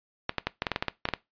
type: clicks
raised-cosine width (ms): 0.3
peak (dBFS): -10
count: 12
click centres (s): 0.294 / 0.383 / 0.47 / 0.621 / 0.668 / 0.717 / 0.761 / 0.825 / 0.883 / 1.054 / 1.088 / 1.137
effects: noise-tail reverb RT60 0.2 s tail -20 dB re dry + resampled to 11025 Hz